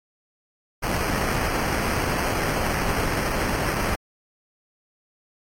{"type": "noise with sample-and-hold", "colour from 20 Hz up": "pink", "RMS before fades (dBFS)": -25, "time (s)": [0.82, 3.96], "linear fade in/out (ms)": 20, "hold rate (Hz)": 3675, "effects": ["AAC 48 kbps"]}